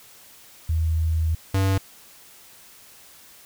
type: tone pair in turn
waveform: sine / square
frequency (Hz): 80.5 / 96.44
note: E2 / G2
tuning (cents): -41 / -28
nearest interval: minor third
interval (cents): 313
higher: second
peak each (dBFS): -19 / -19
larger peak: neither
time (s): 0.69-1.35 / 1.54-1.78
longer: first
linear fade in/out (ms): 5
effects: white hiss -49 dBFS RMS until 3.45 s